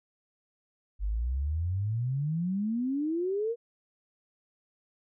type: exponential sweep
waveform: sine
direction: up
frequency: 47.74 to 480 Hz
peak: -27 dBFS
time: 0.99-3.56 s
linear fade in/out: 50 ms
effects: none